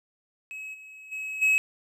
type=tone with level steps; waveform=triangle; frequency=2564 Hz; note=E7; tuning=49 cents flat; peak=-34 / -42 / -30 / -17 dBFS; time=0.51-1.58 s; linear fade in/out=0 ms; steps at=0.73 / 1.11 / 1.41 s; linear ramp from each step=20 ms; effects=none